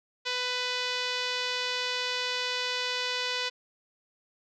5% pulse tone with low-pass filter, 497.8 Hz, B4, 14 cents sharp, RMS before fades -31 dBFS, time 0.25-3.5 s, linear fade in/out 20 ms, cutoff 4200 Hz, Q 1.4, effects none

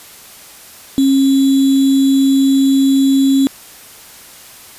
sine tone with sample-and-hold, 271.2 Hz, C#4, 38 cents flat, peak -8 dBFS, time 0.98-3.47 s, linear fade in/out 0 ms, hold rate 3675 Hz, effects white hiss -38 dBFS RMS until 4.78 s + resampled to 32000 Hz

